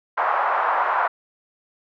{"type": "band-pass noise", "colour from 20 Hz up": "white", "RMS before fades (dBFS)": -21, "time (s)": [0.17, 1.08], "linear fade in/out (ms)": 10, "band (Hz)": [730, 1200], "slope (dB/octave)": 24, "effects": []}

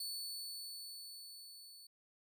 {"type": "tone with level ramp", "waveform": "sawtooth", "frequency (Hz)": 4456, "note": "C#8", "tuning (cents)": 8, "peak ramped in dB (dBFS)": [-37, -52], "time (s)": [0, 1.87], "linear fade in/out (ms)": 5, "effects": []}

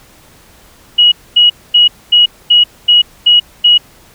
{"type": "tone bursts", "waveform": "sine", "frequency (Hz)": 2906, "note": "F#7", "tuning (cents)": -32, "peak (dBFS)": -3, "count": 8, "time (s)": [0.98, 3.78], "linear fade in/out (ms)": 10, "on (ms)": 140, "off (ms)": 240, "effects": ["pink hiss -43 dBFS RMS until 4.14 s"]}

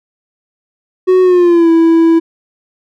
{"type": "tone with pitch glide", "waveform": "triangle", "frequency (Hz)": [370, 329.6], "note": ["F#4", "E4"], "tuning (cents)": [0, 0], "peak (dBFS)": -3, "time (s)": [1.07, 2.2], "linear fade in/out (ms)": 20, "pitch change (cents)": -200, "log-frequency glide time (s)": [1.22, 1.7], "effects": []}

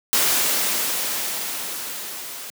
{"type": "noise with level ramp", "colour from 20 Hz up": "white", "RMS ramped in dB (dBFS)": [-18, -35], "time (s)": [0.13, 2.5], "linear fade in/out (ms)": 0, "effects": ["high-pass 200 Hz 12 dB/octave"]}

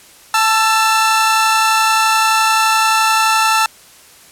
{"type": "tone pair together", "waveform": "sawtooth", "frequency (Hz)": [880, 1335.8], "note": ["A5", "E6"], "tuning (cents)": [0, 23], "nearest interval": "perfect fifth", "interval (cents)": 723, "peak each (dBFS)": -10, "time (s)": [0.34, 3.66], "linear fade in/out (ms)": 2, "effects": ["white hiss -43 dBFS RMS until 4.31 s", "low-pass 12000 Hz 12 dB/octave"]}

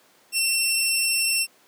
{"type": "tone", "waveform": "15% pulse", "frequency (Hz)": 2706, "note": "E7", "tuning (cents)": 45, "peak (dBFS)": -13, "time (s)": [0.32, 1.47], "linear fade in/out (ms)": 50, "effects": ["pink hiss -57 dBFS RMS until 1.67 s", "high-pass 300 Hz 12 dB/octave"]}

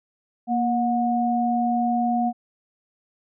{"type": "tone pair together", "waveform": "sine", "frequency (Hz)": [235.8, 726], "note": ["A#3", "F#5"], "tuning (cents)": [20, -33], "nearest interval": "octave + perfect fifth", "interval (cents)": 1947, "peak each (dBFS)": -22, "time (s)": [0.47, 2.33], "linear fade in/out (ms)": 50, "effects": []}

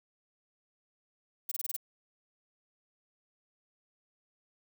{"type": "noise bursts", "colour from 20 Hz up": "violet", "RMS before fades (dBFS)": -34, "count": 6, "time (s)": [1.49, 1.765], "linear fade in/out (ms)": 5, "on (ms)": 25, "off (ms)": 25, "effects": []}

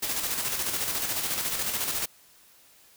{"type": "noise with tremolo", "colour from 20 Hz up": "white", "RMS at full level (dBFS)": -28, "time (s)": [0.02, 2.06], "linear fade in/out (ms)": 10, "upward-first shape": "square", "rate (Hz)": 14, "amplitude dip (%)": 40, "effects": ["white hiss -57 dBFS RMS until 2.96 s"]}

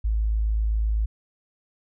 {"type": "tone", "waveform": "sine", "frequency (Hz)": 53.9, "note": "A1", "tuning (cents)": -35, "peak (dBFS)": -20, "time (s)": [0.04, 1.06], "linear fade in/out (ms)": 10, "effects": []}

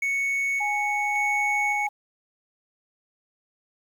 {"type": "tone with tremolo", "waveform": "triangle", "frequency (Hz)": 2217, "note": "C#7", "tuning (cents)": 0, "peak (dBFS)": -21, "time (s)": [0.02, 1.87], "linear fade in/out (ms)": 5, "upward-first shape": "square", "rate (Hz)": 0.88, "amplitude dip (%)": 25}
{"type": "tone", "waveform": "sine", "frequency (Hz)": 830.6, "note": "G#5", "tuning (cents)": 0, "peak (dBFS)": -26, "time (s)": [0.6, 1.89], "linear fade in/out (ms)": 10}
{"effects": ["9-bit"]}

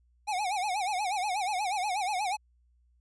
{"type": "tone with vibrato", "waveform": "square", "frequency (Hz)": 784, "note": "G5", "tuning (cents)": 0, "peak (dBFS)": -29, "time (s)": [0.27, 2.37], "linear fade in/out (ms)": 20, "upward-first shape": "sine", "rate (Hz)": 8.3, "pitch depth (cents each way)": 160, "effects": ["added 60 Hz sine -63 dBFS peak until 3 s", "resampled to 24000 Hz"]}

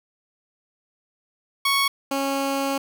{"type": "tone pair in turn", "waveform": "15% pulse", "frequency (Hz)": [1108.7, 274.6], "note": ["C#6", "C#4"], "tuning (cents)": [0, -16], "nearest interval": "2 octaves", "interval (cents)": 2416, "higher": "first", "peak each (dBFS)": [-12, -16], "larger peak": "first", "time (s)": [[1.65, 1.88], [2.11, 2.78]], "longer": "second", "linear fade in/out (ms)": 5, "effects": []}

